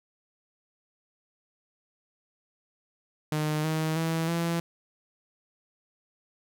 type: tone with pitch steps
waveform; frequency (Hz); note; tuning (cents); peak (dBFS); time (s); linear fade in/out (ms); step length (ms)
sawtooth; 152.9 / 157.93 / 163.12 / 168.48; D#3 / D#3 / E3 / E3; -30 / +26 / -18 / +38; -22; 3.32-4.6; 2; 320
effects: none